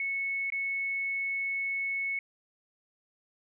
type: tone with dropouts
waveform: sine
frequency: 2204 Hz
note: C#7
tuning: 11 cents flat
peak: -29 dBFS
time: 0-2.19 s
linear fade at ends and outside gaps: 2 ms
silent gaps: 0.502-0.522 s
effects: none